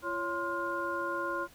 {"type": "tone cluster", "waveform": "sine", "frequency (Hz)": [341.9, 556, 1047, 1418], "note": ["F4", "C#5", "C6", "F6"], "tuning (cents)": [-37, 5, 1, 26], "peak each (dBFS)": [-38, -38, -35, -36], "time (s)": [0.02, 1.48], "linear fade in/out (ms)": 50, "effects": ["pink hiss -57 dBFS RMS until 1.54 s"]}